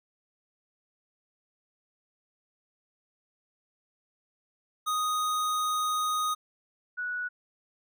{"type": "tone pair in turn", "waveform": ["square", "sine"], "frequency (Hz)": [1244.5, 1470.3], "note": ["D#6", "F#6"], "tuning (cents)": [0, -11], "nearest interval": "minor third", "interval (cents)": 289, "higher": "second", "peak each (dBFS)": [-27, -30], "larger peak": "first", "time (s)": [[4.86, 6.35], [6.97, 7.29]], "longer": "first", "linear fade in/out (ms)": 20, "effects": []}